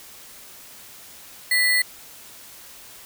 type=tone with sample-and-hold; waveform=sine; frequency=1981 Hz; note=B6; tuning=5 cents sharp; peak=-16 dBFS; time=1.51-1.82 s; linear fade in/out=5 ms; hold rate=6300 Hz; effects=white hiss -44 dBFS RMS until 3.05 s